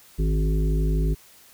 harmonic tone with a mistuned harmonic, 51.91 Hz, G#1, in tune, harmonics 1 / 3 / 5 / 7 / 8, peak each -20 / -26 / -34 / -34 / -37 dBFS, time 0.18-1.15 s, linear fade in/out 20 ms, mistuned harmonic 5, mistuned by +18 cents, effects white hiss -52 dBFS RMS until 1.53 s

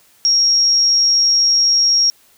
sine tone with amplitude modulation, 5588 Hz, F8, in tune, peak -9 dBFS, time 0.25-2.1 s, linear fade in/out 0 ms, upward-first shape sine, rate 209 Hz, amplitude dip 25%, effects white hiss -52 dBFS RMS until 2.37 s

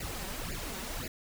pink noise with flanger, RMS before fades -38 dBFS, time 0-1.08 s, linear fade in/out 5 ms, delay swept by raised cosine 0.42 to 5.32 ms, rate 1.9 Hz, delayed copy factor +0.85, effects none

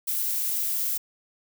violet noise, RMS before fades -27 dBFS, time 0.07-0.98 s, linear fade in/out 10 ms, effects none

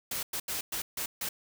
white noise bursts at uneven times, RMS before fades -34 dBFS, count 6, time 0.11-0.23 / 0.33-0.4 / 0.48-0.61 / 0.72-0.82 / 0.97-1.06 / 1.21-1.29 s, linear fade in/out 5 ms, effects none

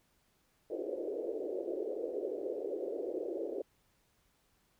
pink band-pass noise, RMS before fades -38 dBFS, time 0.7-3.62 s, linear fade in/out 5 ms, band 340 to 550 Hz, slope 48 dB/octave, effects pink hiss -73 dBFS RMS until 4.79 s

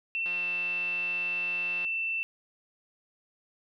sine tone with pitch glide, 2692 to 2673 Hz, E7 to E7, +36 to +23 cents, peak -28 dBFS, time 0.15-2.23 s, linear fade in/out 0 ms, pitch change -13 cents, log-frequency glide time 0.38-0.45 s
click train, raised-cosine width 0.3 ms, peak -29 dBFS, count 282, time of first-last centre 0.26-1.848 s, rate 177 Hz
effects none

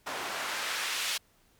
white noise with band-pass filter sweep, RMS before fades -34 dBFS, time 0.06-1.18 s, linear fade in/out 10 ms, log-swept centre 750 to 3000 Hz, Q 0.82, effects pink hiss -66 dBFS RMS until 1.59 s

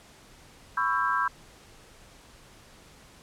sine chord, C# half-diminished seventh, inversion third, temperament just, 997.9 / 1108.7 / 1330.5 / 1596.6 Hz, B5 / C#6 / E6 / G6, +18 / 0 / +16 / +31 cents, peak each -29 dBFS, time 0.77-1.28 s, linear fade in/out 5 ms, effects pink hiss -53 dBFS RMS until 3.22 s + low-pass 10000 Hz 12 dB/octave

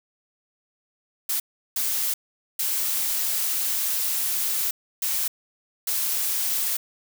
blue noise bursts at uneven times, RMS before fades -25 dBFS, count 5, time 1.29-1.4 / 1.76-2.14 / 2.59-4.71 / 5.02-5.28 / 5.87-6.77 s, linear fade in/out 5 ms, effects none

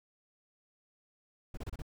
brown noise bursts, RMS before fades -39 dBFS, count 5, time 1.54-1.821 s, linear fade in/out 5 ms, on 33 ms, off 29 ms, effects none

